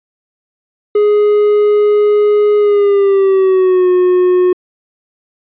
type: tone with pitch glide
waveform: triangle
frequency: 416.7 to 362.8 Hz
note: G#4 to F#4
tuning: +6 to -34 cents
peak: -5 dBFS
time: 0.95-4.53 s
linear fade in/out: 5 ms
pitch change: -240 cents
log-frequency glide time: 2.58-3.89 s
effects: resampled to 8000 Hz